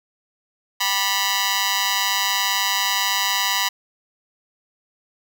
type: tone with amplitude modulation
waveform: 10% pulse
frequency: 981 Hz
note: B5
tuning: 12 cents flat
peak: -6 dBFS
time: 0.8-3.69 s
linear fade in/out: 10 ms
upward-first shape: sine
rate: 202 Hz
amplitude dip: 95%
effects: none